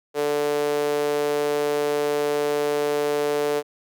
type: tone with high-pass filter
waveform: sawtooth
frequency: 146.83 Hz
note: D3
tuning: in tune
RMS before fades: -23 dBFS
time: 0.14-3.63 s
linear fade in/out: 50 ms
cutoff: 460 Hz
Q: 4.3
effects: none